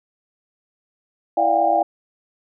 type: tone cluster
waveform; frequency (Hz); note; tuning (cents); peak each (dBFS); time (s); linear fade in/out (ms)
sine; 330.4 / 584 / 695 / 731 / 800; E4 / D5 / F5 / F#5 / G5; +4 / -10 / -9 / -21 / +35; -27 / -22 / -19 / -23 / -19; 1.37-1.83; 5
effects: none